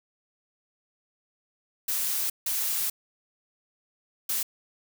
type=noise bursts at uneven times; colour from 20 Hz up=blue; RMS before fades=-28 dBFS; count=3; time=1.88-2.3 / 2.46-2.9 / 4.29-4.43 s; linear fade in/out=5 ms; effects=none